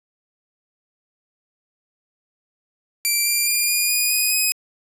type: tone with pitch steps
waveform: 5% pulse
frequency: 2349 / 2376 / 2404 / 2432 / 2460 / 2489 / 2518 Hz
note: D7 / D7 / D7 / D#7 / D#7 / D#7 / D#7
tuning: 0 / +20 / +40 / -40 / -20 / 0 / +20 cents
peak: -8 dBFS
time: 3.05-4.52 s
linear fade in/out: 0 ms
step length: 210 ms
effects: resampled to 32000 Hz